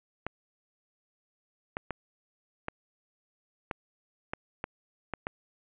clicks, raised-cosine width 0.5 ms, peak -17 dBFS, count 9, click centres 0.266 / 1.769 / 1.907 / 2.684 / 3.712 / 4.335 / 4.641 / 5.137 / 5.269 s, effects resampled to 8000 Hz + 8-bit

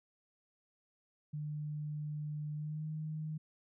sine tone with pitch glide, 150 to 155.2 Hz, D3 to D#3, +37 to -4 cents, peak -37 dBFS, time 1.33-3.38 s, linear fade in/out 10 ms, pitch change +59 cents, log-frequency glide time 2.55-2.86 s, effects none

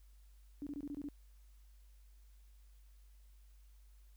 sine tone bursts, 288.5 Hz, D4, 31 cents flat, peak -40 dBFS, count 7, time 0.62-1.087 s, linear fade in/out 0 ms, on 47 ms, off 23 ms, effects added 50 Hz sine -58 dBFS peak until 4.16 s + white hiss -75 dBFS RMS until 4.16 s

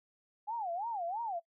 sine tone with vibrato, 798 Hz, G5, 31 cents sharp, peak -34 dBFS, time 0.47-1.4 s, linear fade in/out 20 ms, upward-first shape sine, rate 3 Hz, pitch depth 290 cents each way, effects noise-tail reverb RT60 0.1 s tail -20 dB re dry

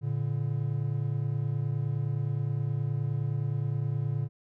triangle tone pair together, 113.9 / 143.51 Hz, A#2 / D3, -40 / -40 cents, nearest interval major third, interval 400 cents, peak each -28 dBFS, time 0.01-4.29 s, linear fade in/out 50 ms, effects none

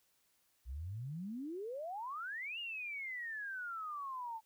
sine exponential two-way sweep, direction up then down, 58.27 to 2877 to 873 Hz, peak -40 dBFS, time 0.65-4.41 s, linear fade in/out 50 ms, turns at 2.59 s, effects white hiss -75 dBFS RMS until 4.45 s

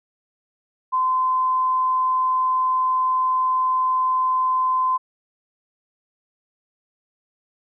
sine tone, 1029 Hz, C6, 29 cents flat, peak -17 dBFS, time 0.92-4.98 s, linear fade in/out 20 ms, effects none

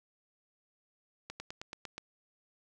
slowing click train, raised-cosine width 0.2 ms, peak -24 dBFS, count 7, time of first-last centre 1.3-1.98 s, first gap 100 ms, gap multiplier 1.05, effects none

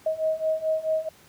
sine beating tone pair, 630 / 634.6 Hz, D#5 / D#5, +21 / +34 cents, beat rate 4.6 Hz, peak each -27 / -25 dBFS, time 0.06-1.09 s, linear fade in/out 5 ms, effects pink hiss -54 dBFS RMS until 1.28 s + high-pass 80 Hz 12 dB/octave

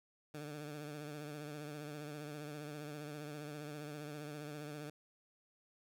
15% pulse tone with vibrato, 148.8 Hz, D3, 23 cents sharp, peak -38 dBFS, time 0.34-4.9 s, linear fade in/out 5 ms, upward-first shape triangle, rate 15 Hz, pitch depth 60 cents each way, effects none

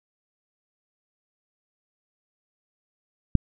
click, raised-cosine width 5 ms, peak -4 dBFS, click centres 3.353 s, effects none

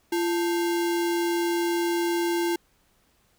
sine tone with sample-and-hold, 342.4 Hz, F4, 34 cents flat, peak -22 dBFS, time 0.12-2.56 s, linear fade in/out 5 ms, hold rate 1225 Hz, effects pink hiss -65 dBFS RMS until 3.38 s

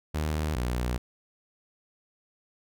sawtooth tone pair in turn, 76.9 / 61.06 Hz, D#2 / B1, -20 / -19 cents, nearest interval major third, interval 399 cents, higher first, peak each -23 dBFS, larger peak neither, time 0.14-0.56 / 0.56-0.98 s, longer neither, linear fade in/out 10 ms, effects none

